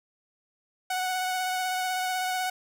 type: tone with vibrato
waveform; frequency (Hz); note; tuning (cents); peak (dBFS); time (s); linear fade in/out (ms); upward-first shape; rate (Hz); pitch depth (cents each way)
sawtooth; 740; F#5; 0; -23; 0.9-2.5; 5; sine; 16; 16
effects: none